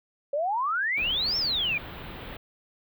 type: exponential two-way sweep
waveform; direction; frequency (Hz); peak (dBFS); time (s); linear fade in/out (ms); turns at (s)
sine; up then down; 548 to 5510 to 2329; -24; 0.33-1.78; 5; 1.37
type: band-stop noise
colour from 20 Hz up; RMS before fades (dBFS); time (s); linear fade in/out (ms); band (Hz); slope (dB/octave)
pink; -40; 0.97-2.37; 5; 3800 to 16000; 48
effects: none